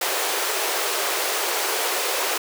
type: high-pass noise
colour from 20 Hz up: pink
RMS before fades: -24 dBFS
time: 0.01-2.38 s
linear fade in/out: 5 ms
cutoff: 370 Hz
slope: 48 dB/octave
effects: none